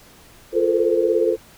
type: tone cluster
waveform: sine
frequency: 347.3 / 435.5 / 452.5 / 516 Hz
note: F4 / A4 / A4 / C5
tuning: -10 / -18 / +48 / -24 cents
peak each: -21 dBFS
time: 0.52-1.37 s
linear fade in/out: 50 ms
effects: pink hiss -48 dBFS RMS until 1.57 s